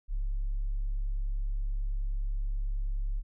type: tone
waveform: sine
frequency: 34.71 Hz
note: C#1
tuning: 3 cents sharp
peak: -26 dBFS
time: 0.08-3.23 s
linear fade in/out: 50 ms
effects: tanh soft clip ceiling -26 dBFS